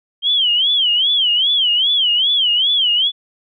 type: tone with vibrato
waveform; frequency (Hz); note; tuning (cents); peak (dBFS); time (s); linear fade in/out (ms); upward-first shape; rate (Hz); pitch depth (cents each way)
sine; 3136; G7; 0; -12; 0.22-3.12; 50; sine; 2.5; 170
effects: none